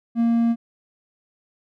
triangle tone, 232.3 Hz, A#3, 6 cents flat, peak -14 dBFS, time 0.15-0.56 s, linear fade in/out 50 ms, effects none

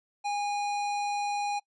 sine tone with hard clipping, 819 Hz, G#5, 24 cents flat, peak -30 dBFS, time 0.24-1.6 s, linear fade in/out 20 ms, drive 17 dB, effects noise-tail reverb RT60 0.1 s tail -24 dB re dry + resampled to 22050 Hz

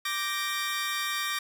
20% pulse chord, G minor, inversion second, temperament equal, 1174.7 / 1568 / 1864.7 Hz, D6 / G6 / Bb6, 0 / 0 / 0 cents, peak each -27 / -33 / -27 dBFS, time 0.05-1.39 s, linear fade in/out 5 ms, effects none

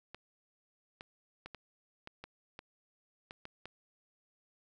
clicks, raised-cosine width 0.3 ms, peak -29 dBFS, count 10, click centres 0.146 / 1.009 / 1.46 / 1.547 / 2.074 / 2.24 / 2.591 / 3.309 / 3.454 / 3.656 s, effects none

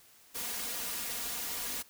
white noise with comb filter, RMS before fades -37 dBFS, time 0.34-1.83 s, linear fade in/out 20 ms, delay 4.2 ms, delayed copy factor +0.7, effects white hiss -60 dBFS RMS until 1.89 s

